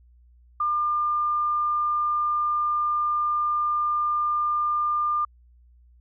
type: tone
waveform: sine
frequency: 1200 Hz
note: D6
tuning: 37 cents sharp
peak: -21 dBFS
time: 0.6-5.25 s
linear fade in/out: 5 ms
effects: added 60 Hz sine -52 dBFS peak until 6 s